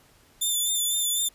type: tone with vibrato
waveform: 10% pulse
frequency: 3534 Hz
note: A7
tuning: 7 cents sharp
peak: -16 dBFS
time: 0.41-1.29 s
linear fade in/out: 10 ms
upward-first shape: sine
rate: 4 Hz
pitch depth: 34 cents each way
effects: pink hiss -58 dBFS RMS until 1.34 s + resampled to 32000 Hz